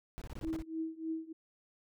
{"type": "noise bursts", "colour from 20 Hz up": "brown", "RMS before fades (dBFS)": -43, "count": 8, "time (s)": [0.18, 0.622], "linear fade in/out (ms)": 0, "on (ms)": 36, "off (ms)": 22}
{"type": "tone with tremolo", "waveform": "sine", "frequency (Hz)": 322.1, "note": "E4", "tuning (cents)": -40, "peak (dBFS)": -32, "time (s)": [0.43, 1.33], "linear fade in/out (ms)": 10, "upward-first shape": "triangle", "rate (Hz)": 3.3, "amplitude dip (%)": 95}
{"effects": []}